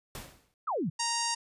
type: noise with exponential decay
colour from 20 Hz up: pink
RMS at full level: -38 dBFS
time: 0.15-0.54 s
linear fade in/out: 1 ms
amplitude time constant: 84 ms
type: exponential sweep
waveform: sine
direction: down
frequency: 1396.9 to 134 Hz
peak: -28 dBFS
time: 0.67-0.9 s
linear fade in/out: 10 ms
type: harmonic tone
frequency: 932.3 Hz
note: A#5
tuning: in tune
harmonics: 1 / 2 / 3 / 4 / 5 / 6 / 7 / 8 / 9 / 10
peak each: -33 / -40 / -40 / -45 / -35 / -37 / -37 / -41 / -44 / -41 dBFS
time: 0.99-1.35 s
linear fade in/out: 10 ms
effects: resampled to 32000 Hz